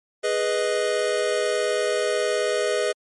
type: chord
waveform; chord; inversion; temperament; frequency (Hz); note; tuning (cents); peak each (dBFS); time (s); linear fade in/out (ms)
square; G# minor; none; equal; 415.3 / 493.9 / 622.3; G#4 / B4 / D#5; 0 / 0 / 0; -26; 0.23-2.93; 20
effects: MP3 48 kbps